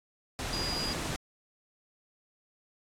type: tone in noise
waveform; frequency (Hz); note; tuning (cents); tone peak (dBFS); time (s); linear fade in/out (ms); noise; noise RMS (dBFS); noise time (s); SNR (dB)
sine; 4867; D#8; -39; -33; 0.53-0.93; 0; pink; -35; 0.39-1.16; -1
effects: low-pass 9000 Hz 12 dB/octave + AAC 64 kbps